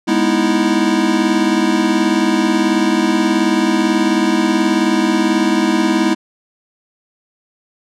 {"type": "chord", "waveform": "square", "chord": "E major seventh", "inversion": "first", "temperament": "equal", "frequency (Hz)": [207.7, 246.9, 311.1, 329.6], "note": ["G#3", "B3", "D#4", "E4"], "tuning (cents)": [0, 0, 0, 0], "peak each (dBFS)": [-19, -20, -19, -17], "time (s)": [0.07, 6.15], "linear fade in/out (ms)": 20, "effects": ["low-pass 7000 Hz 12 dB/octave"]}